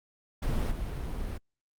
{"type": "noise with level steps", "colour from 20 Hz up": "brown", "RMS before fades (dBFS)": [-28, -34], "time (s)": [0.42, 1.38], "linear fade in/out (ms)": 10, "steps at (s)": 0.71, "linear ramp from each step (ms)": 5, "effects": ["Opus 48 kbps"]}